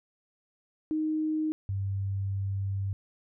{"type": "tone pair in turn", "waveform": "sine", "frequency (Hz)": [311.1, 97.99], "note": ["D#4", "G2"], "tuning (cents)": [0, 0], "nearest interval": "octave + minor sixth", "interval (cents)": 2000, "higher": "first", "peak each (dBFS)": [-26, -28], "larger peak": "first", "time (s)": [[0.91, 1.52], [1.69, 2.93]], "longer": "second", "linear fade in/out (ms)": 0, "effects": []}